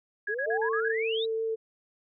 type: tone bursts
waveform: sine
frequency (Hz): 1661.2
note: G#6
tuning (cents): 0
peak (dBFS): -29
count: 6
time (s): 0.27-0.92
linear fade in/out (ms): 5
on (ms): 75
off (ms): 40
type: exponential sweep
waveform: sine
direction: up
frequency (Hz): 396.9 to 3951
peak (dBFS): -31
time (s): 0.28-1.26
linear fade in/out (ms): 20
type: tone with vibrato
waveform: sine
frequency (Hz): 447.1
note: A4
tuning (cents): +28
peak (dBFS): -27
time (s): 0.46-1.56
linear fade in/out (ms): 20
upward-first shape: triangle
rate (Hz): 5.4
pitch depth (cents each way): 10
effects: none